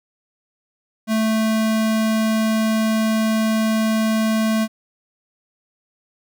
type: tone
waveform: square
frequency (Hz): 220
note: A3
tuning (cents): 0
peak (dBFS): -17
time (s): 1.07-4.68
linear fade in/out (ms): 50
effects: none